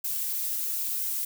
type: noise with flanger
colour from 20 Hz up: violet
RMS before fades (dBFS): -30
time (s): 0.04-1.25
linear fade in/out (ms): 5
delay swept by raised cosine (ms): 1.9 to 6.2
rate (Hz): 1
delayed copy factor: +0.95
effects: none